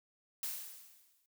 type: noise with exponential decay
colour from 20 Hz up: blue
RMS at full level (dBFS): -37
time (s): 0.43-1.26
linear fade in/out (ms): 2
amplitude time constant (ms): 180
effects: noise-tail reverb RT60 0.1 s tail -24 dB re dry